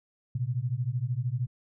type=beating tone pair; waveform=sine; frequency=117.3 / 130.3 Hz; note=A#2 / C3; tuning=+11 / -7 cents; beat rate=13 Hz; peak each=-30 / -30 dBFS; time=0.35-1.47 s; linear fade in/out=5 ms; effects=none